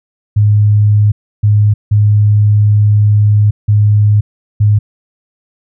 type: tone bursts at uneven times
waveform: sine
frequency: 104.6 Hz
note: G#2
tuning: 13 cents sharp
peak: -5 dBFS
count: 5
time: 0.36-1.12 / 1.43-1.74 / 1.91-3.51 / 3.68-4.21 / 4.6-4.79 s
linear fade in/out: 10 ms
effects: none